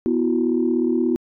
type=chord; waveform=sine; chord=B suspended fourth; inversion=none; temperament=equal with one note detuned; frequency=246.9 / 329.6 / 366.4 Hz; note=B3 / E4 / F#4; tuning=0 / 0 / -17 cents; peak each=-20 / -21 / -22 dBFS; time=0.06-1.16 s; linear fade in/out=0 ms; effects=tanh soft clip ceiling -8 dBFS